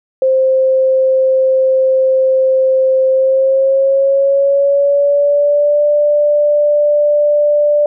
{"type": "tone with pitch glide", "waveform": "sine", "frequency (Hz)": [525, 589.3], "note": ["C5", "D5"], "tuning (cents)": [6, 6], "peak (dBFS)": -8, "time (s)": [0.22, 7.86], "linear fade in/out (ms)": 2, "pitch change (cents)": 200, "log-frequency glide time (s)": [3.09, 5.83], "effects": []}